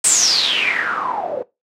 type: noise with low-pass filter sweep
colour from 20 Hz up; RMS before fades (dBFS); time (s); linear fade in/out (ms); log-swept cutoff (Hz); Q
white; -18; 0.04-1.43; 5; 8700 to 490; 9.7
effects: noise-tail reverb RT60 0.2 s tail -18 dB re dry + high-pass 200 Hz 12 dB/octave